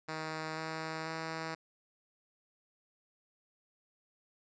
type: tone with pitch steps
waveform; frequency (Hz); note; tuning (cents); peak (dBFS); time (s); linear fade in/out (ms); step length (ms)
5% pulse; 157.8 / 159.54 / 161.3; D#3 / D#3 / E3; +25 / +44 / -37; -26; 0.08-1.55; 10; 490
effects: resampled to 16000 Hz